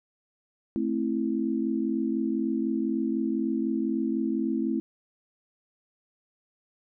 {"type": "chord", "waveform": "sine", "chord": "A minor", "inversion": "none", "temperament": "just", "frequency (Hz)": [220, 264, 330], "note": ["A3", "C4", "E4"], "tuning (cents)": [0, 16, 2], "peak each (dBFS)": -29, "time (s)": [0.76, 4.8], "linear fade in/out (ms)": 0, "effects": []}